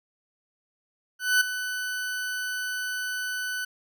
40% pulse tone with ADSR envelope, 1500 Hz, F#6, 23 cents sharp, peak -16 dBFS, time 1.19-3.65 s, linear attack 220 ms, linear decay 6 ms, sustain -12 dB, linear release 7 ms, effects none

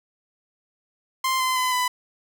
sawtooth tone with pitch steps, 1046.5 / 1030.3 / 1014.4 / 998.7 Hz, C6 / C6 / B5 / B5, 0 / -27 / +46 / +19 cents, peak -17 dBFS, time 1.24-1.88 s, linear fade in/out 5 ms, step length 160 ms, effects none

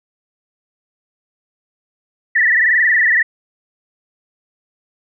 sine tone with frequency modulation, 1864.7 Hz, A#6, in tune, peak -10 dBFS, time 2.35-3.23 s, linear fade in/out 10 ms, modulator 21.6 Hz, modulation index 5.6, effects none

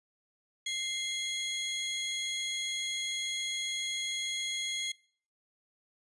30% pulse tone pair together, 2093 / 3314 Hz, C7 / G#7, 0 / -4 cents, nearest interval minor sixth, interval 796 cents, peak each -34 / -31 dBFS, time 0.66-4.92 s, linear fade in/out 5 ms, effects noise-tail reverb RT60 0.5 s tail -23 dB re dry + resampled to 24000 Hz

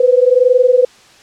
sine tone pair together, 491.6 / 513 Hz, B4 / C5, -8 / -34 cents, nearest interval minor second, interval 74 cents, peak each -10 dBFS, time 0-0.85 s, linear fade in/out 5 ms, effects white hiss -44 dBFS RMS until 1.22 s + low-pass 6000 Hz 12 dB/octave

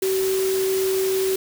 sine tone in noise, 381.1 Hz, G4, 49 cents flat, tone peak -19 dBFS, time 0.02-1.36 s, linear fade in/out 5 ms, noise white, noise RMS -30 dBFS, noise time 0.02-1.36 s, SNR +8 dB, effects none

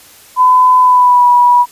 sine tone with pitch glide, 1009 to 974.6 Hz, B5 to B5, +37 to -23 cents, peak -4 dBFS, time 0.36-1.66 s, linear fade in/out 50 ms, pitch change -60 cents, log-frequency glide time 0.79-1.28 s, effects white hiss -40 dBFS RMS until 1.71 s + resampled to 32000 Hz

